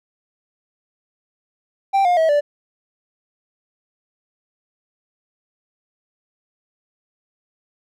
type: tone with pitch steps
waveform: triangle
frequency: 784 / 710.7 / 644.2 / 584 Hz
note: G5 / F5 / E5 / D5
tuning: 0 / +30 / -40 / -10 cents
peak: -11 dBFS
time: 1.93-2.41 s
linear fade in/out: 20 ms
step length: 120 ms
effects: none